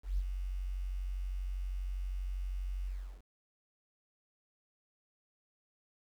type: tone with ADSR envelope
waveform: sine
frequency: 46.25 Hz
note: F#1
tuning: in tune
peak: -27 dBFS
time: 0.03-3.23 s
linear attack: 150 ms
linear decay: 45 ms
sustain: -7 dB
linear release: 360 ms
effects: tanh soft clip ceiling -23 dBFS + 10-bit